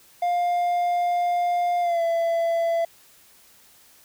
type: tone with pitch glide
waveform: triangle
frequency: 704 to 670.7 Hz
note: F5 to E5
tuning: +14 to +30 cents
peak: -18 dBFS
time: 0.22-2.85 s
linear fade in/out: 5 ms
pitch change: -84 cents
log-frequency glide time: 1.81-2.02 s
effects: white hiss -54 dBFS RMS until 4.04 s